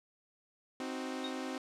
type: chord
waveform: sawtooth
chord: C diminished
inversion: none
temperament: equal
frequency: 261.6 / 311.1 / 370 Hz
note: C4 / Eb4 / Gb4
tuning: 0 / 0 / 0 cents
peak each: -35 / -40 / -41 dBFS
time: 0.8-1.58 s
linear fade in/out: 2 ms
type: tone with exponential decay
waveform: sine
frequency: 3729 Hz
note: A#7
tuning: in tune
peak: -36 dBFS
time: 1.24-1.38 s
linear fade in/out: 5 ms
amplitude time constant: 29 ms
effects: low-pass 8000 Hz 12 dB/octave